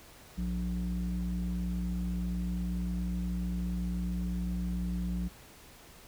square tone with low-pass filter, 59.6 Hz, A#1, 39 cents sharp, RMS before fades -33 dBFS, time 0.37-5.29 s, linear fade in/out 20 ms, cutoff 210 Hz, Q 7, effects pink hiss -54 dBFS RMS until 6.07 s

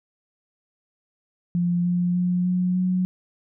sine tone with pitch steps, 174.61 / 176.74 / 178.9 / 181.08 / 183.29 Hz, F3 / F3 / F3 / F#3 / F#3, 0 / +21 / +42 / -37 / -16 cents, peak -19 dBFS, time 1.55-3.05 s, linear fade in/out 0 ms, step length 300 ms, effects none

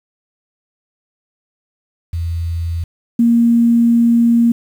sine tone pair in turn, 84 / 234 Hz, E2 / A#3, +33 / +7 cents, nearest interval octave + tritone, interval 1774 cents, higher second, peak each -17 / -8 dBFS, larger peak second, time 2.13-2.84 / 3.19-4.52 s, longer second, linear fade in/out 5 ms, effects 7-bit

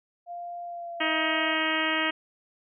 sine tone with pitch glide, 697 to 666.7 Hz, F5 to E5, -4 to +19 cents, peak -34 dBFS, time 0.26-1.57 s, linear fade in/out 50 ms, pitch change -77 cents, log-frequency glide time 0.64-1.36 s
harmonic tone, 316.1 Hz, D#4, 27 cents sharp, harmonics 1 / 2 / 3 / 4 / 5 / 6 / 7 / 8 / 9 / 10, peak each -32 / -34 / -35 / -33 / -34 / -30 / -33 / -35 / -33 / -35 dBFS, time 1-2.11 s, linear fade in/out 10 ms
effects none

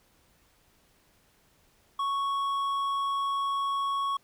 triangle tone with hard clipping, 1108.7 Hz, C#6, in tune, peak -28 dBFS, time 1.99-4.17 s, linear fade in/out 5 ms, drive 9 dB, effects pink hiss -65 dBFS RMS until 4.23 s

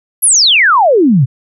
sine exponential sweep, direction down, 11860 to 116.54 Hz, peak -5 dBFS, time 0.22-1.26 s, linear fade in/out 20 ms, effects none

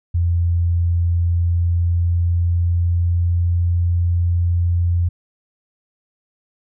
sine tone with pitch glide, 85.8 to 86.75 Hz, F2 to F2, -30 to -11 cents, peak -14 dBFS, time 0.14-5.09 s, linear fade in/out 10 ms, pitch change +19 cents, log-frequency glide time 0.95-3.78 s, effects none

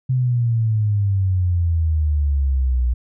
sine exponential sweep, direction down, 130.2 to 59.8 Hz, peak -15 dBFS, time 0.09-2.94 s, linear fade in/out 10 ms, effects none

